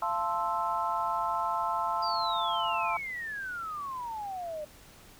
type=chord; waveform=sine; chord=F major seventh; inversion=none; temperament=equal with one note detuned; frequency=686.5 / 880 / 1046.5 / 1318.5 Hz; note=F5 / A5 / C6 / E6; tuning=-30 / 0 / 0 / 0 cents; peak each=-35 / -32 / -32 / -34 dBFS; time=0.02-2.97 s; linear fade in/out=2 ms
type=exponential sweep; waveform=sine; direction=down; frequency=4860 to 590 Hz; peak=-34 dBFS; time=2.02-4.65 s; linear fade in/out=10 ms
effects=pink hiss -54 dBFS RMS until 5.19 s